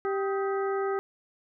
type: harmonic tone with a mistuned harmonic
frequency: 391.6 Hz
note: G4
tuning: 2 cents flat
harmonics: 1 / 2 / 3 / 4 / 5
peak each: -27 / -35 / -35 / -42 / -44 dBFS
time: 0.05-0.99 s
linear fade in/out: 0 ms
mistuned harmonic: 3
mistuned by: +120 cents
effects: none